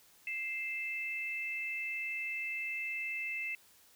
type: tone pair together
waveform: sine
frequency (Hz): 2098 / 2637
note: C7 / E7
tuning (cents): +4 / 0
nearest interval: major third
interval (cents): 396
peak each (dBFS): -39 / -37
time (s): 0.27-3.55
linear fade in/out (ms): 2
effects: white hiss -63 dBFS RMS until 3.95 s